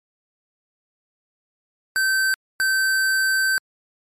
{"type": "tone pair in turn", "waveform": "square", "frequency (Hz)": [1548, 1548], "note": ["G6", "G6"], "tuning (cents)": [-22, -22], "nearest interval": "unison", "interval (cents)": 0, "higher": "neither", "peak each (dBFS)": -18, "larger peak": "neither", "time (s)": [[1.96, 2.34], [2.6, 3.58]], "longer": "second", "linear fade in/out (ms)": 0, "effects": ["MP3 64 kbps"]}